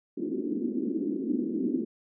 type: band-pass noise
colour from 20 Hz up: white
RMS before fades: -30 dBFS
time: 0.17-1.85 s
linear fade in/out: 10 ms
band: 220 to 350 Hz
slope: 48 dB/octave
effects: none